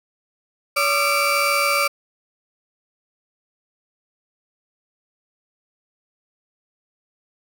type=tone cluster; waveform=35% pulse; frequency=568 / 1210 / 1361 / 2313 Hz; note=C#5 / D#6 / F6 / D7; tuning=+42 / -49 / -45 / -27 cents; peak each=-22 / -21 / -23 / -19 dBFS; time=0.76-1.88 s; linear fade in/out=10 ms; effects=none